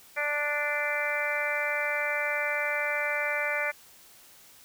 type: harmonic tone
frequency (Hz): 293.7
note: D4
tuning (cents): 0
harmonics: 2 / 3 / 4 / 5 / 6 / 7 / 8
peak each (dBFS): -33 / -39 / -39 / -34 / -34 / -32 / -33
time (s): 0.16-3.72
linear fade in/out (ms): 20
effects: white hiss -54 dBFS RMS until 4.64 s